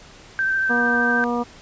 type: tone with vibrato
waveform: sine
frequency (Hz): 1558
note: G6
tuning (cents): -11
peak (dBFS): -18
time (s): 0.39-1.24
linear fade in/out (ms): 0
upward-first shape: triangle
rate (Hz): 13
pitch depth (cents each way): 21
type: harmonic tone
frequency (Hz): 240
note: B3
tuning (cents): -49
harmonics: 1 / 2 / 3 / 4 / 5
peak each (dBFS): -23 / -26 / -28 / -29 / -30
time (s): 0.69-1.44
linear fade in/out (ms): 20
effects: pink hiss -45 dBFS RMS until 1.61 s + resampled to 16000 Hz